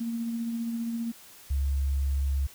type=tone with tremolo; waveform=sine; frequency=231.4 Hz; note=A#3; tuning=13 cents flat; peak=-27 dBFS; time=0-1.12 s; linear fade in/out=10 ms; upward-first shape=sine; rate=15 Hz; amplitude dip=30%
type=tone; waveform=sine; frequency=69 Hz; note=C#2; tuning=7 cents flat; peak=-23 dBFS; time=1.5-2.47 s; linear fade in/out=10 ms
effects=tanh soft clip ceiling -19 dBFS + white hiss -51 dBFS RMS until 2.54 s